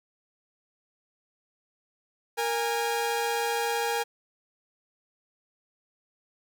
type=tone pair together; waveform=sawtooth; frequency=466.2 / 819.7 Hz; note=A#4 / G#5; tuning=0 / -23 cents; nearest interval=minor seventh; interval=977 cents; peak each=-25 dBFS; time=2.37-4.04 s; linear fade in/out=20 ms; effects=none